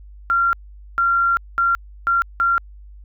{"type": "tone bursts at uneven times", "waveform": "sine", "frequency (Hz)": 1378, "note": "F6", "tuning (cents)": -24, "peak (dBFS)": -14, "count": 5, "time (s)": [[0.3, 0.53], [0.98, 1.37], [1.58, 1.75], [2.07, 2.22], [2.4, 2.58]], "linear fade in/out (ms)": 0, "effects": ["added 50 Hz sine -38 dBFS peak until 3.04 s"]}